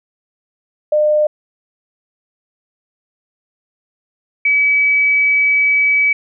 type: tone pair in turn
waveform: sine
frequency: 604 / 2285 Hz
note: D5 / D7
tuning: +48 / -48 cents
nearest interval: octave + major seventh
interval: 2304 cents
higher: second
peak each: -10 dBFS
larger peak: neither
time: 0.92-1.27 / 4.45-6.13 s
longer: second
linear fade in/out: 5 ms
effects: none